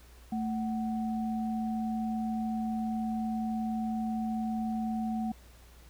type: tone pair together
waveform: sine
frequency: 221.8 / 746 Hz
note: A3 / F#5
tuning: +14 / +14 cents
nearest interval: octave + major sixth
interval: 2100 cents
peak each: -30 / -38 dBFS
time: 0.32-5.32 s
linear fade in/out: 5 ms
effects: added 60 Hz sine -53 dBFS peak until 5.89 s + pink hiss -59 dBFS RMS until 5.89 s